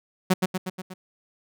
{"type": "tone with echo", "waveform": "sawtooth", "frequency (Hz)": 185.2, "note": "F#3", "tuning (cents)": 2, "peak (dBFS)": -12, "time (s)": [0.3, 0.34], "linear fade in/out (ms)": 10, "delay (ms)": 120, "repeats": 5, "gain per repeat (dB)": -4, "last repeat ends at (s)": 0.94, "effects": []}